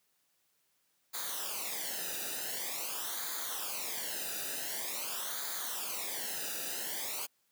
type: noise with flanger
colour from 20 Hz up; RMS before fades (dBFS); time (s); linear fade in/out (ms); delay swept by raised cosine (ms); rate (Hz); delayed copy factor
white; -38; 1.13-7.27; 20; 0.36 to 0.93; 0.46; -0.8
effects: white hiss -75 dBFS RMS until 7.51 s + high-pass 100 Hz 12 dB/octave